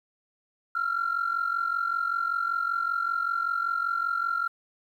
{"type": "tone pair together", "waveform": "sine", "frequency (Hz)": [1351.7, 1396.9], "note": ["E6", "F6"], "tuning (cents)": [43, 0], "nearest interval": "minor second", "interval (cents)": 57, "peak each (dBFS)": -27, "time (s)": [0.75, 4.48], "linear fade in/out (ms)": 5, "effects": ["tanh soft clip ceiling -19 dBFS", "10-bit"]}